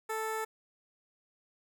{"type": "tone with notch filter", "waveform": "15% pulse", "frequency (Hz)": 440, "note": "A4", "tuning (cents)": 0, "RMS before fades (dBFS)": -35, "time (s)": [0.09, 0.45], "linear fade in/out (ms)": 10, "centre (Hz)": 4400, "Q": 1.6, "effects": []}